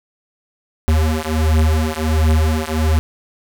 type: beating tone pair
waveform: square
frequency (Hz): 77.7 / 79.1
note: D#2 / D#2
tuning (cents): -2 / +29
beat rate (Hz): 1.4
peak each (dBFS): -17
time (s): 0.88-2.99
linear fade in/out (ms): 0
effects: none

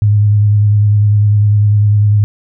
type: tone with vibrato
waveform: sine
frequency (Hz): 104.1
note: G#2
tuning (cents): +5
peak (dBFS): -6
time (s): 0.02-2.24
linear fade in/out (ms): 0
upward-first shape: sine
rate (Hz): 10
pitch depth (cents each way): 25
effects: none

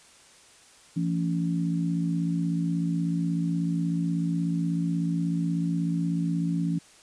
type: harmonic tone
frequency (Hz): 56.4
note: A1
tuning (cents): +44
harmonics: 3 / 4 / 5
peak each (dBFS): -25 / -37 / -30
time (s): 0.96-6.79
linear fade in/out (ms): 10
effects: white hiss -54 dBFS RMS until 7.02 s + resampled to 22050 Hz

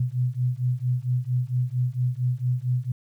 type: beating tone pair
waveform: sine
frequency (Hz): 123 / 127.4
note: B2 / C3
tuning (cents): -7 / -46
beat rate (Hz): 4.4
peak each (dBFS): -25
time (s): 0-2.92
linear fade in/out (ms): 5
effects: 10-bit

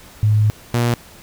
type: tone pair in turn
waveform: sine / sawtooth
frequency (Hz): 106.4 / 119.43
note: G#2 / A#2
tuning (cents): +42 / +42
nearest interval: major second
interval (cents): 200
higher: second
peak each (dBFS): -11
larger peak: neither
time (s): 0.23-0.5 / 0.74-0.94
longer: first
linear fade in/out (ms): 0
effects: pink hiss -43 dBFS RMS until 1.22 s

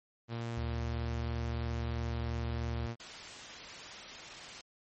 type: tone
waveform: sawtooth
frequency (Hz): 116.5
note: A#2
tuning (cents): -1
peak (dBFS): -32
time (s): 0.28-2.96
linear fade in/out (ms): 50
type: tone with vibrato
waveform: sine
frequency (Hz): 73.42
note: D2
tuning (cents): 0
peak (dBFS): -35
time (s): 0.57-2.87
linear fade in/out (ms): 5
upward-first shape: triangle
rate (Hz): 3.1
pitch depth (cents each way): 12
type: noise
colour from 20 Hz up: white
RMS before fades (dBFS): -45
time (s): 3-4.61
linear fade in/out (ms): 0
effects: low-pass 6000 Hz 12 dB/octave + MP3 32 kbps

